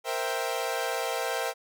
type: chord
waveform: sawtooth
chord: C dominant seventh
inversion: third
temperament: equal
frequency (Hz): 466.2 / 523.3 / 659.3 / 784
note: Bb4 / C5 / E5 / G5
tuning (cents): 0 / 0 / 0 / 0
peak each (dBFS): -30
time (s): 0.04-1.54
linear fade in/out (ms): 50
effects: none